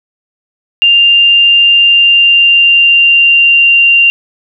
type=tone with pitch glide; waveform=sine; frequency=2794 to 2775 Hz; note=F7 to F7; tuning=0 to -12 cents; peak=-3 dBFS; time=0.82-4.1 s; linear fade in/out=0 ms; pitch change=-12 cents; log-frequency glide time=1.72-3.74 s; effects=none